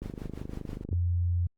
click train, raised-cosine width 3 ms, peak -24 dBFS, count 24, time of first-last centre 0.02-0.929 s, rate 25.3 Hz
brown noise with tremolo, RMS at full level -40 dBFS, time 0.02-0.84 s, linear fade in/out 5 ms, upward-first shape sine, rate 6.1 Hz, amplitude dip 80%
sine tone, 87.31 Hz, F2, in tune, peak -24 dBFS, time 0.91-1.47 s, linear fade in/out 5 ms
effects Opus 48 kbps

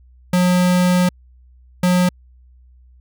square tone pair in turn, 180 / 180 Hz, F#3 / F#3, -47 / -47 cents, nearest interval unison, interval 0 cents, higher neither, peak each -13 dBFS, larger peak neither, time 0.33-1.09 / 1.83-2.09 s, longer first, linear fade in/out 5 ms, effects added 62 Hz sine -45 dBFS peak until 3 s

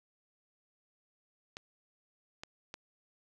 clicks, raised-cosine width 0.2 ms, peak -25 dBFS, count 3, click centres 1.569 / 2.435 / 2.741 s, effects none

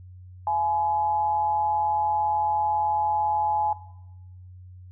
sine tone with amplitude modulation, 846 Hz, G#5, 32 cents sharp, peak -19 dBFS, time 0.47-3.73 s, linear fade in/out 2 ms, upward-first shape sine, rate 158 Hz, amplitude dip 60%, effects noise-tail reverb RT60 0.9 s tail -17 dB re dry + added 91 Hz sine -42 dBFS peak until 4.91 s

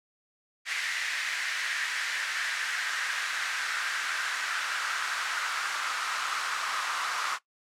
pink noise with high-pass filter sweep, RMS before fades -31 dBFS, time 0.65-7.39 s, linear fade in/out 50 ms, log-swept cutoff 1900 to 1200 Hz, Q 3.3, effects noise-tail reverb RT60 0.1 s tail -17 dB re dry + low-pass 7000 Hz 12 dB/octave

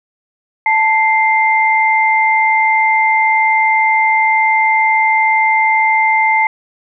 sine tone pair together, 880.6 / 2093 Hz, A5 / C7, +1 / 0 cents, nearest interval octave + minor third, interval 1499 cents, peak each -12 dBFS, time 0.66-6.47 s, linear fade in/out 2 ms, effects none

